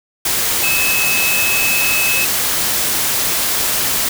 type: tone in noise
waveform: sine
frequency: 2587 Hz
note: E7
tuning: 33 cents flat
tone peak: -16 dBFS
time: 0.63-2.25 s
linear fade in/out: 5 ms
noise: white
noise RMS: -17 dBFS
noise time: 0.25-4.09 s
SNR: -2 dB
effects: none